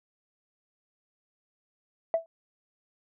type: tone with exponential decay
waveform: sine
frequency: 659.3 Hz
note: E5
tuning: in tune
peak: -17 dBFS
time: 2.14-2.26 s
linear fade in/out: 1 ms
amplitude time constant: 25 ms
effects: tanh soft clip ceiling -16 dBFS